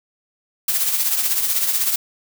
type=noise with tremolo; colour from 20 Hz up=blue; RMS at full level=-17 dBFS; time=0.68-1.96 s; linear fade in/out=5 ms; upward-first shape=triangle; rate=16 Hz; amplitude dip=60%; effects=none